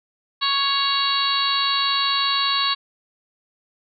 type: harmonic tone with a mistuned harmonic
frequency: 554.4 Hz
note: C#5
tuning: in tune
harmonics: 2 / 3 / 4 / 5 / 6 / 7 / 8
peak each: -23 / -30 / -33 / -28 / -30 / -23 / -25 dBFS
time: 0.41-2.75 s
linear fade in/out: 20 ms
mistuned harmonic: 5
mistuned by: +16 cents
effects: none